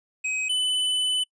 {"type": "tone pair in turn", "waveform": "square", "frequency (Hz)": [2530, 3006], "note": ["D#7", "F#7"], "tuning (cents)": [28, 27], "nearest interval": "minor third", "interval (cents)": 299, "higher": "second", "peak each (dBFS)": [-25, -22], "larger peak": "second", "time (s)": [[0.24, 0.49], [0.49, 1.24]], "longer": "second", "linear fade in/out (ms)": 10, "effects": ["noise-tail reverb RT60 0.1 s tail -26 dB re dry", "resampled to 22050 Hz"]}